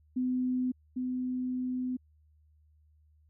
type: tone pair in turn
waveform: sine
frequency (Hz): 253.3 / 253.3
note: B3 / B3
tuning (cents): +44 / +44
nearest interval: unison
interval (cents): 0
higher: neither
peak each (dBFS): -27 / -30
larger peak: first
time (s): 0.16-0.72 / 0.96-1.97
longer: second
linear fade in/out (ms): 10
effects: added 76 Hz sine -61 dBFS peak until 3.29 s